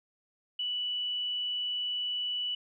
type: tone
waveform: sine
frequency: 2960 Hz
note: F#7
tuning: in tune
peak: -30 dBFS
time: 0.59-2.55 s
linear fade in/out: 5 ms
effects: none